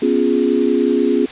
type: chord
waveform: sine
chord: C# dominant seventh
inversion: third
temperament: equal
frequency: 246.9 / 277.2 / 349.2 / 415.3 Hz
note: B3 / C#4 / E#4 / G#4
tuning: 0 / 0 / 0 / 0 cents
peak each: -18 dBFS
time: 0.02-1.26 s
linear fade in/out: 5 ms
effects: white hiss -33 dBFS RMS until 1.31 s + resampled to 8000 Hz